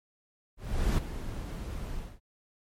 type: noise with ADSR envelope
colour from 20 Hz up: brown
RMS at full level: -24 dBFS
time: 0.57-2.2 s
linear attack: 410 ms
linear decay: 11 ms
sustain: -12 dB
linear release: 250 ms
effects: MP3 64 kbps